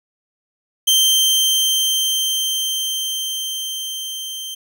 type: tone with level ramp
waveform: sawtooth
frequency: 3136 Hz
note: G7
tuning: in tune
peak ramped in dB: -8 to -24 dBFS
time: 0.87-4.55 s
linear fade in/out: 10 ms
effects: none